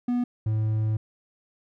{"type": "tone pair in turn", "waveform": "triangle", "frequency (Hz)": [244.3, 108.82], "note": ["B3", "A2"], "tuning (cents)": [-19, -19], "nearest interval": "octave + major second", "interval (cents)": 1400, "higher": "first", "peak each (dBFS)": -20, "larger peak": "neither", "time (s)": [[0.08, 0.24], [0.46, 0.97]], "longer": "second", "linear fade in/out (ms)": 5, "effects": []}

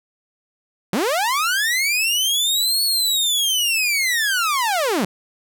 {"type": "linear two-way sweep", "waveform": "sawtooth", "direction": "up then down", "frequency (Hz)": [162.6, 4422, 162.6], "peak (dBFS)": -14, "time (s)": [0.93, 5.05], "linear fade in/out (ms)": 2, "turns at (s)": 2.83, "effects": []}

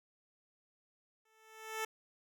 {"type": "tone with exponential growth", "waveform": "10% pulse", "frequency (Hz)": 440, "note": "A4", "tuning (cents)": 0, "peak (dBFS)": -26, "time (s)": [1.25, 1.85], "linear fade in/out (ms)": 5, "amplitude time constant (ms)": 130, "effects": []}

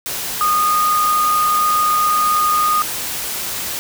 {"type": "tone in noise", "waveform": "sine", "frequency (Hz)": 1231, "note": "D#6", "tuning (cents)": -19, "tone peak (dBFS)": -13, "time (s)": [0.41, 2.82], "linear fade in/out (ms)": 0, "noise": "white", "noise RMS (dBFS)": -24, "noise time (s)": [0.06, 3.79], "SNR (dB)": 8, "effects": []}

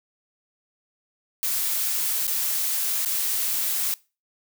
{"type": "noise with dropouts", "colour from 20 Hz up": "blue", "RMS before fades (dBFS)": -25, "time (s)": [1.43, 3.94], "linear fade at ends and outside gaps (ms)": 0, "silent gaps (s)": [[2.268, 2.278], [3.049, 3.059]], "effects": ["noise-tail reverb RT60 0.3 s tail -22 dB re dry"]}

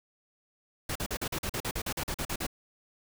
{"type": "noise bursts", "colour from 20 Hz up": "pink", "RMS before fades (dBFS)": -33, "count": 15, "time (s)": [0.89, 2.467], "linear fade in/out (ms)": 5, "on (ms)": 65, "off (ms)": 43, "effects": []}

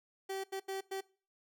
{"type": "tone bursts at uneven times", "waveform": "30% pulse", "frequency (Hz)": 386.1, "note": "G4", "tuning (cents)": -26, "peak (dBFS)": -34, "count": 4, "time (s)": [[0.29, 0.44], [0.52, 0.6], [0.68, 0.81], [0.91, 1.01]], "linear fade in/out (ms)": 10, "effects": ["noise-tail reverb RT60 0.4 s tail -22 dB re dry"]}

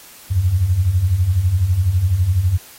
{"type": "beating tone pair", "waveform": "sine", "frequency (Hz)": [82.4, 94.4], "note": ["E2", "F#2"], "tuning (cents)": [0, 35], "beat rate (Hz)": 12, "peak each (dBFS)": [-20, -14], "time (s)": [0.3, 2.58], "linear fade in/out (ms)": 20, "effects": ["white hiss -42 dBFS RMS until 2.78 s", "AAC 48 kbps"]}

